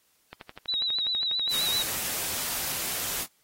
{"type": "click train", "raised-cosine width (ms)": 0.3, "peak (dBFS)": -25, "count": 20, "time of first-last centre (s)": [0.33, 1.887], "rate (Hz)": 12.2}
{"type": "tone with vibrato", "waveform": "sine", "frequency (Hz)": 3870, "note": "B7", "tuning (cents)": -36, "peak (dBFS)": -25, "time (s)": [0.68, 1.83], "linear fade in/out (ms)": 10, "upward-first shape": "sine", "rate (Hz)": 7.6, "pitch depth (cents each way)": 59}
{"type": "noise", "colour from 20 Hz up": "white", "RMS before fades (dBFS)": -31, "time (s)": [1.49, 3.27], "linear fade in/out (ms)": 50}
{"effects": ["white hiss -67 dBFS RMS until 3.43 s", "AAC 48 kbps"]}